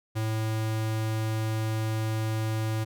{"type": "tone", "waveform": "square", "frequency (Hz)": 110, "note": "A2", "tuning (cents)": 0, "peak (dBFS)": -27, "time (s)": [0.15, 2.85], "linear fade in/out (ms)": 20, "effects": []}